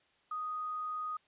sine tone with quantisation, 1244.5 Hz, D#6, in tune, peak -35 dBFS, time 0.31-1.17 s, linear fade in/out 5 ms, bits 10, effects white hiss -70 dBFS RMS until 1.27 s + resampled to 8000 Hz

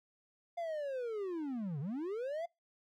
triangle linear two-way sweep, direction down then up, 698.5 to 130.81 to 698.5 Hz, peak -34 dBFS, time 0.57-2.46 s, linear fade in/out 10 ms, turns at 1.8 s, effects noise-tail reverb RT60 0.2 s tail -23 dB re dry

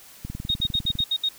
click train, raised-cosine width 5 ms, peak -20 dBFS, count 16, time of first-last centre 0.25-1.004 s, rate 19.9 Hz
sine tone bursts, 3729 Hz, A#7, in tune, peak -20 dBFS, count 7, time 0.49-1.289 s, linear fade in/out 5 ms, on 55 ms, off 69 ms
effects white hiss -48 dBFS RMS until 1.38 s

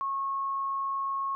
sine tone, 1093 Hz, C#6, 25 cents flat, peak -28 dBFS, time 0.01-1.35 s, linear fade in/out 0 ms, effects none

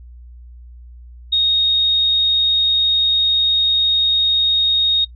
sine tone, 3729 Hz, A#7, in tune, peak -12 dBFS, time 1.32-5.05 s, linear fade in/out 10 ms, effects noise-tail reverb RT60 0.1 s tail -24 dB re dry + added 60 Hz sine -36 dBFS peak until 5.15 s

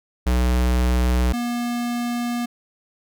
square tone pair in turn, 61.74 / 239.8 Hz, B1 / A#3, 0 / +49 cents, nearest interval octave + major seventh, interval 2349 cents, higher second, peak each -17 / -23 dBFS, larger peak first, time 0.26-1.33 / 1.33-2.46 s, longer second, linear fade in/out 10 ms, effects none

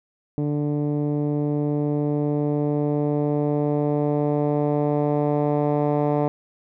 10% pulse tone with low-pass filter sweep, 147.2 Hz, D3, 4 cents sharp, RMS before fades -22 dBFS, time 0.38-6.28 s, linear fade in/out 0 ms, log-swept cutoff 300 to 760 Hz, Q 1, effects none

